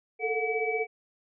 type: tone cluster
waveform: sine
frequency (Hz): 435.8 / 451.8 / 727 / 2289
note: A4 / A4 / F#5 / D7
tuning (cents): -17 / +46 / -31 / -45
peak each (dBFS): -31 / -32 / -34 / -31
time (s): 0.19-0.87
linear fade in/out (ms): 50
effects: none